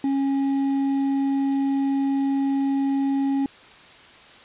triangle tone with hard clipping, 274.2 Hz, C#4, 19 cents flat, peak -21 dBFS, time 0.04-3.46 s, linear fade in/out 2 ms, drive 8 dB, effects white hiss -47 dBFS RMS until 4.44 s + resampled to 8000 Hz

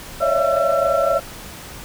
sine tone cluster, 548 / 572 / 645 / 677 / 1347 Hz, C#5 / D5 / E5 / E5 / E6, -20 / -46 / -38 / +46 / +37 cents, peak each -21 dBFS, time 0.2-1.2 s, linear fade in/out 20 ms, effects tanh soft clip ceiling -5 dBFS + pink hiss -36 dBFS RMS until 1.84 s

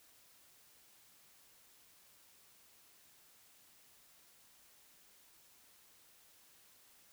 silence, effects white hiss -65 dBFS RMS until 7.12 s

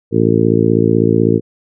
harmonic tone, 56 Hz, A1, 31 cents sharp, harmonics 2 / 3 / 4 / 5 / 6 / 7 / 8, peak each -17 / -17 / -17 / -17 / -17 / -17 / -17 dBFS, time 0.11-1.41 s, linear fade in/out 50 ms, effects none

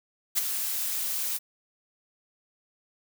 blue noise with ADSR envelope, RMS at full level -22 dBFS, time 0.35-1.39 s, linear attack 30 ms, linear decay 16 ms, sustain -8 dB, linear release 29 ms, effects none

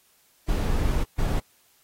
brown noise bursts at uneven times, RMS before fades -23 dBFS, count 2, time 0.48-1.04 / 1.18-1.4 s, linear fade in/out 10 ms, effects white hiss -62 dBFS RMS until 1.83 s + AAC 48 kbps

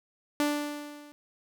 sawtooth tone with level ramp, 293.7 Hz, D4, in tune, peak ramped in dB -19 to -45 dBFS, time 0.4-1.12 s, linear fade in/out 0 ms, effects none

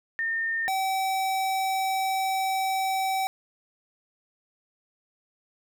sine / square tone pair in turn, 1819 / 766.7 Hz, A#6 / G5, -43 / -39 cents, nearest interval octave + minor third, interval 1496 cents, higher first, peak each -25 dBFS, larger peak neither, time 0.19-0.68 / 0.68-3.27 s, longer second, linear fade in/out 0 ms, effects none

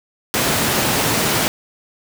pink high-pass noise, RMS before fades -18 dBFS, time 0.34-1.48 s, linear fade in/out 0 ms, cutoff 120 Hz, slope 12 dB/octave, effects none

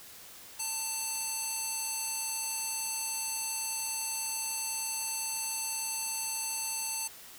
square tone with band-pass filter, 893 Hz, A5, 25 cents sharp, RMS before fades -35 dBFS, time 0.59-7.08 s, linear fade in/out 10 ms, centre 8800 Hz, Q 2, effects white hiss -50 dBFS RMS until 7.38 s

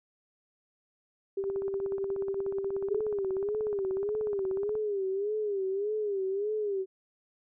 sine tone with tremolo, 392 Hz, G4, in tune, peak -27 dBFS, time 1.37-3 s, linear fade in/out 5 ms, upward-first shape triangle, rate 11 Hz, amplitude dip 50%
click train, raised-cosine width 1 ms, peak -30 dBFS, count 56, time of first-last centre 1.44-4.753 s, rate 16.6 Hz
sine tone with vibrato, 404.3 Hz, G#4, 46 cents flat, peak -28 dBFS, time 2.87-6.86 s, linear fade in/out 50 ms, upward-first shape sine, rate 1.7 Hz, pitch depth 110 cents each way
effects none

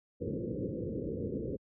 white low-pass noise, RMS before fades -36 dBFS, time 0.2-1.57 s, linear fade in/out 20 ms, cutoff 520 Hz, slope 96 dB/octave, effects high-pass 60 Hz 12 dB/octave

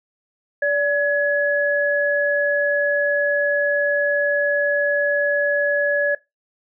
sine tone pair together, 579 / 1688.6 Hz, D5 / G#6, -25 / +28 cents, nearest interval octave + perfect fifth, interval 1853 cents, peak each -19 dBFS, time 0.62-6.15 s, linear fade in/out 5 ms, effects noise-tail reverb RT60 0.2 s tail -21 dB re dry

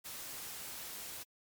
white noise, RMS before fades -45 dBFS, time 0.04-1.24 s, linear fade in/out 20 ms, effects MP3 96 kbps

